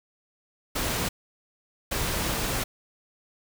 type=noise bursts at uneven times; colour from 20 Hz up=pink; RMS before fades=-28 dBFS; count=2; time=0.75-1.09 / 1.91-2.64 s; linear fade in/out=10 ms; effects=none